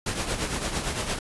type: noise with tremolo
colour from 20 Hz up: pink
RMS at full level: -26 dBFS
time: 0.06-1.19 s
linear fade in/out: 5 ms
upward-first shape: triangle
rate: 8.8 Hz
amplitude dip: 65%
effects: resampled to 24000 Hz